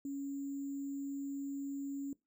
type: tone with sample-and-hold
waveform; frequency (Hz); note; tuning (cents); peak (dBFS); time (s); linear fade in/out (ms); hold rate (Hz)
sine; 278.2; C#4; +6; -37; 0.05-2.13; 2; 7350
effects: noise-tail reverb RT60 0.2 s tail -20 dB re dry